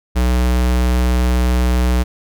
square tone, 61.74 Hz, B1, in tune, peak -13 dBFS, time 0.15-2.04 s, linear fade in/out 20 ms, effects none

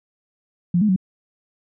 sine tone with pitch steps, 175 / 212.5 / 186.8 Hz, F3 / G#3 / F#3, +4 / +40 / +17 cents, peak -14 dBFS, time 0.74-0.962 s, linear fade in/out 5 ms, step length 74 ms, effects none

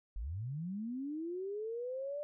sine linear sweep, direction up, 42.04 to 594 Hz, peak -37 dBFS, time 0.16-2.23 s, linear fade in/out 0 ms, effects none

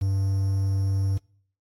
triangle tone with quantisation, 97.2 Hz, G2, 14 cents flat, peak -19 dBFS, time 0.01-1.18 s, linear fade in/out 10 ms, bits 8, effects noise-tail reverb RT60 0.6 s tail -26 dB re dry + AAC 48 kbps

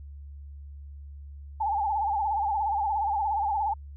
sine tone with vibrato, 837 Hz, G#5, 13 cents sharp, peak -24 dBFS, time 1.6-3.74 s, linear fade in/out 10 ms, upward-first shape sine, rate 17 Hz, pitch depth 100 cents each way, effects added 71 Hz sine -40 dBFS peak until 3.96 s

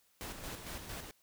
pink noise with tremolo, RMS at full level -43 dBFS, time 0.21-1.11 s, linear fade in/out 0 ms, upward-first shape square, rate 4.4 Hz, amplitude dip 45%, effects white hiss -71 dBFS RMS until 1.22 s

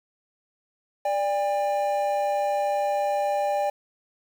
triangle tone pair together, 588.3 / 805 Hz, D5 / G5, +3 / +46 cents, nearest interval perfect fourth, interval 543 cents, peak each -23 dBFS, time 1.05-3.7 s, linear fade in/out 5 ms, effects 8-bit

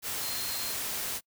sine tone in noise, 4186 Hz, C8, in tune, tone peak -38 dBFS, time 0.2-0.76 s, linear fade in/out 50 ms, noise white, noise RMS -34 dBFS, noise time 0.02-1.21 s, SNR -7 dB, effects noise-tail reverb RT60 0.1 s tail -26 dB re dry

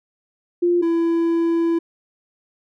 sine / triangle tone pair in turn, 349.2 / 334.3 Hz, F4 / E4, 0 / +24 cents, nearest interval minor second, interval 76 cents, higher first, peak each -14 dBFS, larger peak neither, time 0.62-0.82 / 0.82-1.79 s, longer second, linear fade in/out 10 ms, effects none

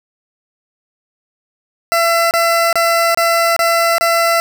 20% pulse tone bursts, 673 Hz, E5, 36 cents sharp, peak -6 dBFS, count 6, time 1.92-4.4 s, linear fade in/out 0 ms, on 390 ms, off 28 ms, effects none

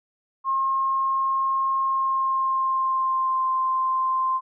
sine tone with pitch glide, 1072 to 1045.1 Hz, C6 to C6, +42 to -2 cents, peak -20 dBFS, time 0.44-4.41 s, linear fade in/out 50 ms, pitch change -44 cents, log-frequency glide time 1.81-3.47 s, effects none

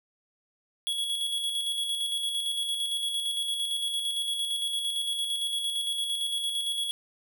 square tone with tremolo, 3348 Hz, G#7, 13 cents sharp, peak -27 dBFS, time 0.87-6.91 s, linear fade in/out 0 ms, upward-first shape square, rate 8.8 Hz, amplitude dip 35%, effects none

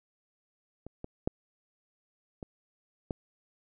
clicks, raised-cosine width 2 ms, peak -29 / -25 / -14 / -26 / -19 dBFS, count 5, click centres 0.866 / 1.044 / 1.275 / 2.428 / 3.108 s, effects none

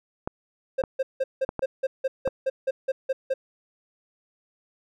clicks, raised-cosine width 1 ms, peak -14 dBFS, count 5, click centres 0.275 / 0.838 / 1.491 / 1.593 / 2.276 s
triangle tone bursts, 530 Hz, C5, 22 cents sharp, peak -19 dBFS, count 13, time 0.78-3.34 s, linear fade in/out 10 ms, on 40 ms, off 170 ms
effects none

